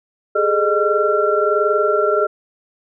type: tone cluster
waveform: sine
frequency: 408.3 / 429.6 / 611 / 1364 Hz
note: G#4 / A4 / D#5 / F6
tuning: -29 / -41 / -32 / -41 cents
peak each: -19 dBFS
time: 0.35-2.27 s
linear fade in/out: 10 ms
effects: none